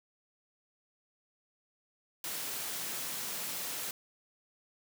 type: high-pass noise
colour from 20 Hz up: white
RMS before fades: -38 dBFS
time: 2.24-3.91 s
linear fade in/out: 2 ms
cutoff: 110 Hz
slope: 24 dB/octave
effects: none